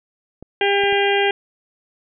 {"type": "clicks", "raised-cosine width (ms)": 2, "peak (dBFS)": -23, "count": 3, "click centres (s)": [0.426, 0.837, 0.926]}
{"type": "harmonic tone", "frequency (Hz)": 400.5, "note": "G4", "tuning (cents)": 37, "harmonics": [1, 2, 4, 5, 6, 7, 8], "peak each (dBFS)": [-18, -21, -24, -25, -26, -26, -27], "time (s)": [0.61, 1.31], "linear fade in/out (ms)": 2}
{"effects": []}